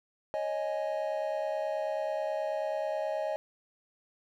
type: chord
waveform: triangle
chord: C# suspended second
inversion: none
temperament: just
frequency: 554.4 / 623.7 / 831.5 Hz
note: C#5 / D#5 / G#5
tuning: 0 / +4 / +2 cents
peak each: -34 / -30 / -36 dBFS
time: 0.34-3.36 s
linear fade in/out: 0 ms
effects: none